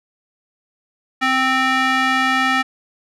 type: tone with band-pass filter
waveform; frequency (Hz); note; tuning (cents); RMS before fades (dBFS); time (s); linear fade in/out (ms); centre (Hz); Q
square; 261.6; C4; 0; -17; 1.21-2.63; 20; 1800; 1.5
effects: none